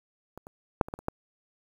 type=clicks; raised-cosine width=1 ms; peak=-28 / -30 / -6 / -25 / -18 / -30 / -14 dBFS; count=7; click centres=0.376 / 0.469 / 0.812 / 0.885 / 0.939 / 0.99 / 1.084 s; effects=8-bit